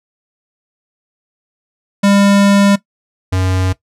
square tone pair in turn, 200 / 93.14 Hz, G3 / F#2, +35 / +12 cents, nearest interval octave + minor second, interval 1323 cents, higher first, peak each -8 / -13 dBFS, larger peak first, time 2.03-2.76 / 3.32-3.73 s, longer first, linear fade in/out 10 ms, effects noise-tail reverb RT60 0.1 s tail -17 dB re dry + low-pass 10000 Hz 12 dB/octave

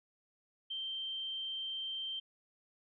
sine tone, 3136 Hz, G7, in tune, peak -37 dBFS, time 0.7-2.2 s, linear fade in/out 10 ms, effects none

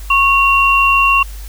sine tone pair together, 1100 / 2753 Hz, C#6 / F7, -14 / -25 cents, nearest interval octave + major third, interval 1589 cents, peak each -11 dBFS, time 0.1-1.23 s, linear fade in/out 5 ms, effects added 50 Hz sine -26 dBFS peak until 1.48 s + white hiss -39 dBFS RMS until 1.48 s

